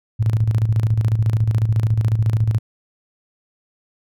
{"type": "tone with tremolo", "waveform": "sine", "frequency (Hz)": 110, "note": "A2", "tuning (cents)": 0, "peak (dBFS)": -12, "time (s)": [0.19, 2.59], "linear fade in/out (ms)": 20, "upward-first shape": "square", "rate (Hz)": 14, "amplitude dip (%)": 60, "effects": []}